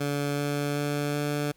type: tone with pitch steps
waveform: 15% pulse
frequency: 143.6 / 144.52 / 145.44 / 146.36 Hz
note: D3 / D3 / D3 / D3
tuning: -39 / -27 / -16 / -6 cents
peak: -20 dBFS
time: 0-1.52 s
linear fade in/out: 10 ms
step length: 380 ms
effects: pink hiss -64 dBFS RMS until 1.56 s